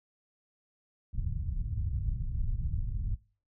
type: low-pass noise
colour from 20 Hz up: pink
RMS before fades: -32 dBFS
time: 1.13-3.16 s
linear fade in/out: 20 ms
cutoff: 120 Hz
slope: 24 dB/octave
effects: noise-tail reverb RT60 0.4 s tail -22 dB re dry